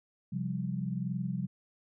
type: chord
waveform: sine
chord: C suspended fourth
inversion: none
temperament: equal with one note detuned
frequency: 132.1 / 174.61 / 196 Hz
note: C3 / F3 / G3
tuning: +17 / 0 / 0 cents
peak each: -36 / -35 / -36 dBFS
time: 0.32-1.47 s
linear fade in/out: 10 ms
effects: none